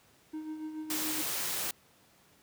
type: tone with tremolo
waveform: triangle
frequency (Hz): 311.1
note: D#4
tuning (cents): 0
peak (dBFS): -33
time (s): 0.33-1.22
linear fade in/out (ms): 10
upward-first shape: sine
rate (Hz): 7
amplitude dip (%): 50
type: noise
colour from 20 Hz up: white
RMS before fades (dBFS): -34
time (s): 0.9-1.71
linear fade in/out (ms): 2
effects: pink hiss -63 dBFS RMS until 2.42 s + high-pass 100 Hz 12 dB/octave